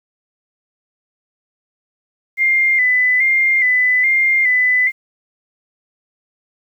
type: tone with vibrato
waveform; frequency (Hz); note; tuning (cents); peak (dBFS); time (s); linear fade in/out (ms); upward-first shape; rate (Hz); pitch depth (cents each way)
sine; 2055; C7; -32; -11; 2.37-4.92; 50; square; 1.2; 46
effects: 8-bit